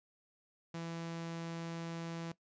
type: tone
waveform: sawtooth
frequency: 166.7 Hz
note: E3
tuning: 20 cents sharp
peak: -36 dBFS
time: 0.74-2.32 s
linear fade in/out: 5 ms
effects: noise-tail reverb RT60 0.1 s tail -18 dB re dry + resampled to 16000 Hz